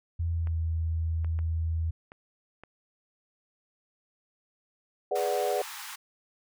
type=tone with pitch glide; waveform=sine; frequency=83.8 to 81.51 Hz; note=E2 to E2; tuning=+29 to -19 cents; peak=-26 dBFS; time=0.19-1.91 s; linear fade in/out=10 ms; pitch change=-48 cents; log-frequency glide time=0.31-0.56 s
type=clicks; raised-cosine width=0.5 ms; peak=-31 dBFS; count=5; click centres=0.472 / 1.246 / 1.39 / 2.119 / 2.636 s
type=chord; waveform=sine; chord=G# half-diminished seventh; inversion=none; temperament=equal; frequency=415.3 / 493.9 / 587.3 / 740 Hz; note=G#4 / B4 / D5 / F#5; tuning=0 / 0 / 0 / 0 cents; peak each=-31 dBFS; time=5.11-5.62 s; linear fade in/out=5 ms
type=high-pass noise; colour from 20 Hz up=pink; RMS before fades=-41 dBFS; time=5.15-5.96 s; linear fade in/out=10 ms; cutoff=820 Hz; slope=96 dB/octave
effects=none